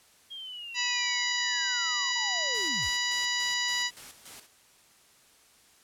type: linear sweep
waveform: sine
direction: down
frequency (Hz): 3264 to 33.03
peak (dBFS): -38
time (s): 0.3-2.9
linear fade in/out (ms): 20
type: harmonic tone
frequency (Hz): 979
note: B5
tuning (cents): -15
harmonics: 1 / 2 / 3 / 4 / 5 / 6 / 7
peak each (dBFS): -39 / -31 / -34 / -34 / -34 / -40 / -37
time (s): 0.74-3.91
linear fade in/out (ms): 50
type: noise with tremolo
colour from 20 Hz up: white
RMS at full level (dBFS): -45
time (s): 2.54-4.47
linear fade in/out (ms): 10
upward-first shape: square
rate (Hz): 3.5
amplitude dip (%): 65
effects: white hiss -60 dBFS RMS until 5.83 s + low-pass 11000 Hz 12 dB/octave